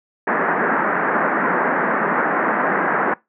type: band-pass noise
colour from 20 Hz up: white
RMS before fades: -19 dBFS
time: 0.27-3.14 s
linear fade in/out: 5 ms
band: 170 to 1800 Hz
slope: 48 dB/octave
effects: noise-tail reverb RT60 0.2 s tail -22 dB re dry

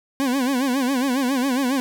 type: tone with vibrato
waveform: 40% pulse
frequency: 261.6 Hz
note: C4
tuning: in tune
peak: -18 dBFS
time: 0.2-1.8 s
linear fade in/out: 0 ms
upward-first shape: sine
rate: 7.3 Hz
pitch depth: 130 cents each way
effects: none

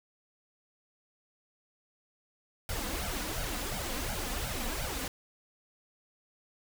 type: noise with flanger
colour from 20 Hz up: pink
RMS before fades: -35 dBFS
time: 2.69-5.08 s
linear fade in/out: 2 ms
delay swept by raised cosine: 1.3 to 4.1 ms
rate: 2.8 Hz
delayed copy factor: +0.95
effects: none

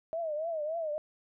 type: tone with vibrato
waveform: sine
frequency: 634 Hz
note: D#5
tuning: 32 cents sharp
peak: -31 dBFS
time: 0.13-0.98 s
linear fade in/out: 0 ms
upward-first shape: triangle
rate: 3.5 Hz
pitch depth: 140 cents each way
effects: none

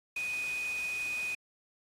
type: tone in noise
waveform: sine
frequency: 2489 Hz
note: D#7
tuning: in tune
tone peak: -32 dBFS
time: 0.16-1.35 s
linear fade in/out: 5 ms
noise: white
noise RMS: -44 dBFS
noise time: 0.16-1.35 s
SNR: +9 dB
effects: low-pass 9000 Hz 12 dB/octave + AAC 64 kbps

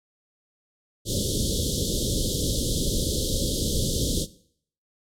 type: band-stop noise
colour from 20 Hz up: pink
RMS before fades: -25 dBFS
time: 1.05-4.27 s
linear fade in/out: 50 ms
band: 570 to 3200 Hz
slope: 96 dB/octave
effects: noise-tail reverb RT60 0.6 s tail -18 dB re dry + low-pass 11000 Hz 12 dB/octave

